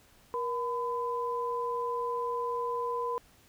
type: tone pair together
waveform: sine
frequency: 475.7 / 1008 Hz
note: A#4 / B5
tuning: +35 / +35 cents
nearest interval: octave + minor second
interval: 1300 cents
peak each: -33 / -32 dBFS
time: 0.34-3.18 s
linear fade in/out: 0 ms
effects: pink hiss -61 dBFS RMS until 3.48 s